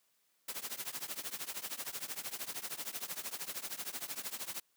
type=noise with tremolo; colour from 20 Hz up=white; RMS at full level=-38 dBFS; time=0.48-4.6 s; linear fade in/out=5 ms; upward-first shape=triangle; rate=13 Hz; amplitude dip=95%; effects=white hiss -75 dBFS RMS until 4.76 s + high-pass 150 Hz 12 dB/octave